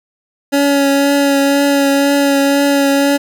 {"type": "tone with vibrato", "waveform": "25% pulse", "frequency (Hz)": 280.4, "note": "C#4", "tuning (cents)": 20, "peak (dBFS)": -6, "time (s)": [0.52, 3.18], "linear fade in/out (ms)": 20, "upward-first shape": "triangle", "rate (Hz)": 2, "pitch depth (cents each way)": 20, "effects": []}